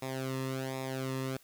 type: tone with flanger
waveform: sawtooth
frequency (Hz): 132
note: C3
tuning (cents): +16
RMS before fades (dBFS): -36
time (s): 0.02-1.37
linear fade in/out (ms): 5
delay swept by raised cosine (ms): 0.66 to 1.34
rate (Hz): 1.3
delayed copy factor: -0.8
effects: white hiss -62 dBFS RMS until 1.43 s